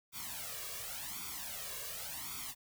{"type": "noise with flanger", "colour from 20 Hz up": "white", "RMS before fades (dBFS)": -43, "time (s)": [0.12, 2.55], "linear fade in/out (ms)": 50, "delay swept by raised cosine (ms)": [0.86, 1.81], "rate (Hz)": 0.9, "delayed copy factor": 0.9, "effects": []}